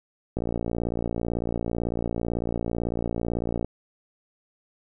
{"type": "click train", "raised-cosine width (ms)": 2, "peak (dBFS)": -14, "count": 191, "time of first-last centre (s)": [0.37, 3.646], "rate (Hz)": 58, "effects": []}